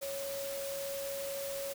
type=tone in noise; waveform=sine; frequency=554.4 Hz; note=C#5; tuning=in tune; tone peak=-37 dBFS; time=0.01-1.74 s; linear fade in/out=20 ms; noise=white; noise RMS=-43 dBFS; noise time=0.01-1.74 s; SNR=+3 dB; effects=none